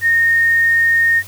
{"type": "tone", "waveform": "sine", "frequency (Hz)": 1843, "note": "A#6", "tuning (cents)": -20, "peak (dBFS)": -10, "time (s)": [0.01, 1.23], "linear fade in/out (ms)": 50, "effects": ["added 98 Hz sine -37 dBFS peak until 1.27 s", "white hiss -38 dBFS RMS until 1.27 s"]}